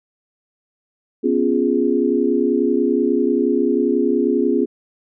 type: chord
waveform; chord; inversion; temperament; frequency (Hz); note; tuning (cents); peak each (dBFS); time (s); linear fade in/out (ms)
sine; C# dominant seventh; third; equal; 246.9 / 277.2 / 349.2 / 415.3; B3 / C#4 / E#4 / G#4; 0 / 0 / 0 / 0; -20; 1.23-4.66; 20
effects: none